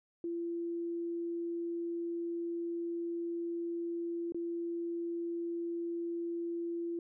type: tone with dropouts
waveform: sine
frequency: 340 Hz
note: F4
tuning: 46 cents flat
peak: -34 dBFS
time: 0.24-6.99 s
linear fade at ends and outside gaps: 2 ms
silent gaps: 4.322-4.345 s
effects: none